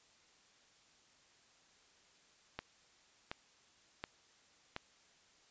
click train, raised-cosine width 0.3 ms, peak -24 dBFS, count 4, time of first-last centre 2.59-4.764 s, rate 1.38 Hz, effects white hiss -67 dBFS RMS until 5.5 s + resampled to 16000 Hz

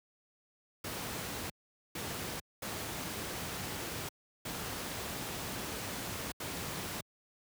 pink noise bursts at uneven times, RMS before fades -39 dBFS, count 5, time 0.84-1.5 / 1.95-2.4 / 2.62-4.09 / 4.45-6.32 / 6.4-7.01 s, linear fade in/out 5 ms, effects high-pass 80 Hz 12 dB/octave

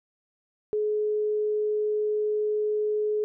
sine tone, 423.6 Hz, G#4, 34 cents sharp, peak -23 dBFS, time 0.73-3.24 s, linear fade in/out 0 ms, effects none

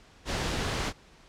pink noise, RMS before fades -30 dBFS, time 0.25-0.93 s, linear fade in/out 50 ms, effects pink hiss -56 dBFS RMS until 1.28 s + low-pass 6000 Hz 12 dB/octave

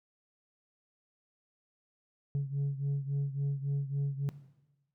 sine beating tone pair, 139.3 / 142.9 Hz, C#3 / D3, +9 / -47 cents, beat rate 3.6 Hz, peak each -30 / -32 dBFS, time 2.35-4.29 s, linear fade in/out 0 ms, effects noise-tail reverb RT60 1.0 s tail -17 dB re dry + tanh soft clip ceiling -27 dBFS

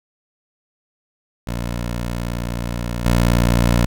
15% pulse tone with level steps, 59 Hz, A#1, 22 cents sharp, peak -16 / -7 dBFS, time 1.47-3.86 s, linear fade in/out 5 ms, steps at 3.05 s, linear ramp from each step 5 ms, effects none

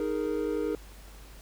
triangle chord, D# suspended fourth, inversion none, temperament equal, 311.1 / 415.3 / 466.2 Hz, D#4 / G#4 / A#4, 0 / 0 / 0 cents, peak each -30 dBFS, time 0-0.75 s, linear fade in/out 2 ms, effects added 50 Hz sine -47 dBFS peak until 1.41 s + pink hiss -53 dBFS RMS until 1.41 s

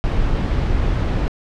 brown noise with dropouts, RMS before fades -18 dBFS, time 0.04-1.28 s, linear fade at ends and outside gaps 0 ms, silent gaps 0.807-0.811 s, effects low-pass 4000 Hz 12 dB/octave

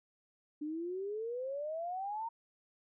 sine exponential sweep, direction up, 293.2 to 932.3 Hz, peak -36 dBFS, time 0.61-2.29 s, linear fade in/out 10 ms, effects none

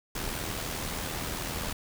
pink noise with amplitude modulation, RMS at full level -32 dBFS, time 0.15-1.73 s, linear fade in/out 5 ms, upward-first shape sine, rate 80.3 Hz, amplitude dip 50%, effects none

